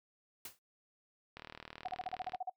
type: noise with exponential decay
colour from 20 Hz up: white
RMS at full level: -42 dBFS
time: 0.45-0.59 s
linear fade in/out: 2 ms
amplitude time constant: 30 ms
type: click train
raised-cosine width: 0.3 ms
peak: -30 dBFS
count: 39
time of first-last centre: 1.37-2.347 s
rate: 38.9 Hz
type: tone bursts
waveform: sine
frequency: 740 Hz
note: F#5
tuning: in tune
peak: -35 dBFS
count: 10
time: 1.85-2.498 s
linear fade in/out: 5 ms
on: 27 ms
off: 42 ms
effects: noise-tail reverb RT60 0.1 s tail -21 dB re dry